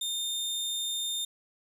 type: tone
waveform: sawtooth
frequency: 3633 Hz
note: A#7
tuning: 45 cents flat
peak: -27 dBFS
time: 0.01-1.25 s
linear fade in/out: 5 ms
effects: resampled to 32000 Hz